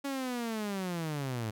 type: linear sweep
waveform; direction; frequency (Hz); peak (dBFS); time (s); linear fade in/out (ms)
sawtooth; down; 281.5 to 104.7; -29; 0.04-1.51; 10
effects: none